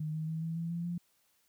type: tone with pitch steps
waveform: sine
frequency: 154.3 / 157.36 / 160.48 / 163.66 / 166.91 / 170.22 / 173.6 Hz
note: D#3 / D#3 / E3 / E3 / E3 / F3 / F3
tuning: -14 / +20 / -46 / -12 / +22 / -44 / -10 cents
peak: -33 dBFS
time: 0-0.98 s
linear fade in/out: 5 ms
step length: 140 ms
effects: white hiss -72 dBFS RMS until 1.48 s